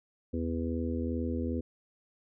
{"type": "harmonic tone", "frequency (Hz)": 82.41, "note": "E2", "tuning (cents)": 0, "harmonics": [1, 3, 4, 5, 6], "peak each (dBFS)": [-34, -33, -39, -41, -40], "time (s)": [0.33, 1.61], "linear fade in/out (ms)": 10, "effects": []}